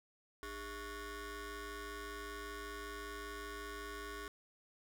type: ring-modulated tone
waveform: 20% pulse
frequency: 353.7 Hz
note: F4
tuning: 22 cents sharp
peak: -36 dBFS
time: 0.43-4.28 s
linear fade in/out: 0 ms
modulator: 760 Hz
effects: none